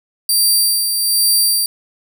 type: tone with tremolo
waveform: 15% pulse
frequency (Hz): 4700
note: D8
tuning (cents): +1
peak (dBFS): -4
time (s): 0.29-1.66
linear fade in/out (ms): 2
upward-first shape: sine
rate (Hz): 1.2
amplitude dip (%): 45
effects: none